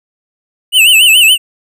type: tone with vibrato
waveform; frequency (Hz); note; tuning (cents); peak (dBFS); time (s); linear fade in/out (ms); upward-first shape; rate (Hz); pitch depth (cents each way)
square; 2810; F7; +10; -4; 0.72-1.38; 50; sine; 7; 150
effects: none